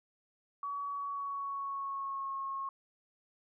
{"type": "tone with pitch glide", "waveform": "sine", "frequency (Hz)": [1132, 1087.8], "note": ["C#6", "C#6"], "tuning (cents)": [36, -33], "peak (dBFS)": -35, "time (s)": [0.63, 2.69], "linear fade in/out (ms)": 2, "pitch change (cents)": -69, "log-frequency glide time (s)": [0.89, 2.33], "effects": []}